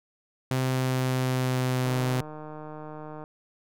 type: tone with pitch glide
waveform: sawtooth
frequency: 129.9 to 127.45 Hz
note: C3 to C3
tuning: -12 to -45 cents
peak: -20 dBFS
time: 0.51-2.21 s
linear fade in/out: 2 ms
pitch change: -33 cents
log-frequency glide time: 0.61-1.87 s
type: click train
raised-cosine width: 1 ms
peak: -27 dBFS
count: 212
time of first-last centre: 1.86-3.239 s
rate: 153 Hz
effects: none